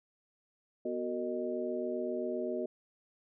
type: harmonic tone with a mistuned harmonic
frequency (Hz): 123.3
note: B2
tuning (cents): -2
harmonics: 2 / 3 / 4 / 5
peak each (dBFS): -39 / -36 / -40 / -38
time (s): 0.85-2.66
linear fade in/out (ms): 5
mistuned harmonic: 4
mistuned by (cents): -130
effects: none